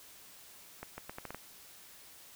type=accelerating click train; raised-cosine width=0.5 ms; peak=-26 dBFS; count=7; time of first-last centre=0.83-1.346 s; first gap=150 ms; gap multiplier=0.77; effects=white hiss -55 dBFS RMS until 2.35 s